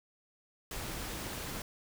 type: noise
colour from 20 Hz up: pink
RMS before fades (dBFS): -40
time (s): 0.71-1.62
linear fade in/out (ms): 2
effects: none